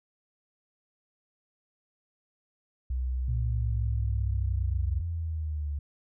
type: tone with pitch glide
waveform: sine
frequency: 63.1 to 64.61 Hz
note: B1 to C2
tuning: +38 to -21 cents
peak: -27 dBFS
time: 2.9-5.01 s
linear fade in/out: 5 ms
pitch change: +41 cents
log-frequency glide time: 3.78-4.06 s
type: linear sweep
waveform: sine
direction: down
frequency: 118.3 to 71.3 Hz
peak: -29 dBFS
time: 3.28-5.79 s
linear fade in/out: 5 ms
effects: none